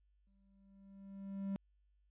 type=tone with exponential growth; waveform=triangle; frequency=196 Hz; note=G3; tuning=in tune; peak=-33 dBFS; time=0.27-1.56 s; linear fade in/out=0 ms; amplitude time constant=280 ms; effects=added 50 Hz sine -70 dBFS peak until 2.1 s + resampled to 8000 Hz